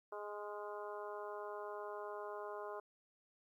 harmonic tone with a mistuned harmonic, 207.7 Hz, G#3, in tune, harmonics 2 / 3 / 4 / 5 / 6 / 7, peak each -47 / -49 / -52 / -50 / -54 / -57 dBFS, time 0.12-2.8 s, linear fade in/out 5 ms, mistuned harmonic 7, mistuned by -30 cents, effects 13-bit

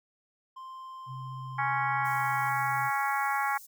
triangle tone, 1046.5 Hz, C6, in tune, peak -39 dBFS, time 0.56-2.5 s, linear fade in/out 10 ms
sine tone with pitch glide, 130.81 to 129.68 Hz, C3 to C3, 0 to -15 cents, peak -38 dBFS, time 1.06-2.91 s, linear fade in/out 50 ms, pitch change -15 cents, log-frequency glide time 2-2.21 s
harmonic tone, 277.2 Hz, C#4, in tune, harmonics 3 / 4 / 5 / 6 / 7 / 8, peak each -30 / -32 / -34 / -36 / -37 / -38 dBFS, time 1.58-3.58 s, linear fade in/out 10 ms
white high-pass noise, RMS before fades -49 dBFS, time 2.04-3.67 s, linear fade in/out 20 ms, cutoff 5600 Hz, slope 24 dB/octave
effects none

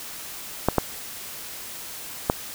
clicks, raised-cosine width 1 ms, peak -3 dBFS, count 3, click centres 0.686 / 0.783 / 2.299 s, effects white hiss -37 dBFS RMS until 2.54 s

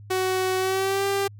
sawtooth tone with pitch glide, 373.7 to 395.7 Hz, F#4 to G4, +17 to +16 cents, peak -18 dBFS, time 0.1-1.28 s, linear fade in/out 10 ms, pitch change +99 cents, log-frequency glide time 0.57-1.05 s, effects added 103 Hz sine -41 dBFS peak until 1.39 s

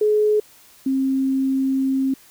sine tone pair in turn, 423.8 / 267 Hz, G#4 / C4, +35 / +35 cents, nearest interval minor sixth, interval 800 cents, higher first, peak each -14 / -17 dBFS, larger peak first, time 0.01-0.4 / 0.86-2.14 s, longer second, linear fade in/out 5 ms, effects white hiss -50 dBFS RMS until 2.3 s

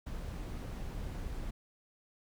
brown noise, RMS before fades -40 dBFS, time 0.06-1.51 s, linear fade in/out 10 ms, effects none

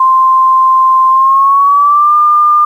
sine tone with pitch glide, 1046.5 to 1202.1 Hz, C6 to D6, 0 to +40 cents, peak -4 dBFS, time 0-2.65 s, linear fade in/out 5 ms, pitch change +240 cents, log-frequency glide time 1.1-2.15 s, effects 7-bit

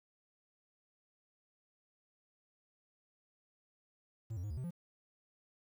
triangle tone with pitch steps, 111.6 / 88.1 / 104.4 / 75.7 / 128.3 / 173 Hz, A2 / F2 / G#2 / D#2 / C3 / F3, +25 / +16 / +10 / -47 / -34 / -16 cents, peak -36 dBFS, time 4.3-4.708 s, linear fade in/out 10 ms, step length 68 ms, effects 11-bit

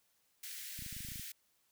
white high-pass noise, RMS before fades -46 dBFS, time 0.43-1.32 s, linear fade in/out 5 ms, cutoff 1600 Hz, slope 48 dB/octave
clicks, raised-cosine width 5 ms, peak -37 dBFS, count 11, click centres 0.791 / 0.823 / 0.863 / 0.927 / 0.966 / 1.006 / 1.049 / 1.087 / 1.119 / 1.158 / 1.196 s
effects white hiss -75 dBFS RMS until 1.71 s

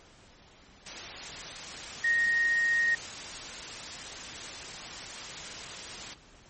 sine tone in noise, 1864.7 Hz, A#6, in tune, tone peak -23 dBFS, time 2.04-2.95 s, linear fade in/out 5 ms, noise white, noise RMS -40 dBFS, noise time 0.86-6.14 s, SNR +14 dB, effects pink hiss -56 dBFS RMS until 6.49 s + MP3 32 kbps

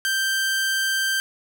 sawtooth tone, 1568 Hz, G6, in tune, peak -17 dBFS, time 0.05-1.2 s, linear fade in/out 0 ms, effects none

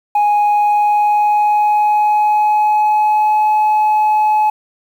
sine tone with pitch glide, 830.6 to 853 Hz, G#5 to G#5, 0 to +46 cents, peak -7 dBFS, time 0.15-4.5 s, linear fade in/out 5 ms, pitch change +46 cents, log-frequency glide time 0.51-3.48 s, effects tanh soft clip ceiling -9 dBFS + 7-bit

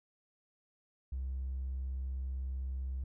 triangle tone with tanh clipping, 65.41 Hz, C2, in tune, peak -34 dBFS, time 1.12-3.04 s, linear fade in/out 5 ms, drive 1 dB, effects none

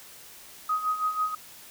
sine tone with tremolo, 1256 Hz, D#6, 16 cents sharp, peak -22 dBFS, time 0.69-1.35 s, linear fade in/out 5 ms, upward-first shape sine, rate 6.1 Hz, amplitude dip 70%, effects white hiss -48 dBFS RMS until 1.7 s

